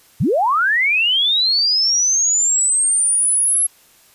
sine linear sweep, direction up, 87.31 to 11175 Hz, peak -13 dBFS, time 0.2-3.67 s, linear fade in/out 10 ms, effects white hiss -51 dBFS RMS until 4.14 s + resampled to 32000 Hz

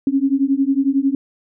sine beating tone pair, 268.1 / 279.1 Hz, C4 / C#4, +42 / +12 cents, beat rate 11 Hz, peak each -17 dBFS, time 0.07-1.15 s, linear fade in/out 2 ms, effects none

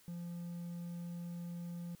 triangle tone, 172.7 Hz, F3, 19 cents flat, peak -39 dBFS, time 0.08-1.95 s, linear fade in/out 0 ms, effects white hiss -65 dBFS RMS until 2 s

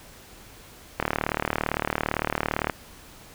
click train, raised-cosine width 0.5 ms, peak -8 dBFS, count 65, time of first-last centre 1-2.698 s, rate 37.7 Hz, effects pink hiss -48 dBFS RMS until 3.34 s

